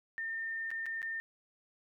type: tone with dropouts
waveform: sine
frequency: 1811 Hz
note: A6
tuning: 49 cents sharp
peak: -35 dBFS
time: 0.18-1.2 s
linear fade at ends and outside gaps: 0 ms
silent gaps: 0.705-0.714 / 0.858-0.864 / 1.018-1.028 s
effects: none